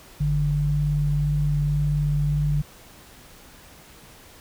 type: tone pair together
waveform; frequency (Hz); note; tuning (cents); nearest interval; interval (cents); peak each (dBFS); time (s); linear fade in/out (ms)
sine; 49.57 / 146.83; G1 / D3; +20 / 0; octave + perfect fifth; 1880; -26 / -20; 0.2-2.62; 10
effects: pink hiss -48 dBFS RMS until 4.4 s